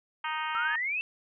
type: harmonic tone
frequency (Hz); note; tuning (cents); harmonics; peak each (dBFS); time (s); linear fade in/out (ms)
311.1; D#4; 0; 3 / 4 / 5 / 6 / 7 / 8 / 9 / 10; -34 / -36 / -38 / -40 / -41 / -42 / -43 / -44; 0.24-0.76; 5
type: exponential sweep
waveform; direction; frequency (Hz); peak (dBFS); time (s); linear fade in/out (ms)
sine; up; 1300 to 2705; -28; 0.55-1.01; 0
effects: none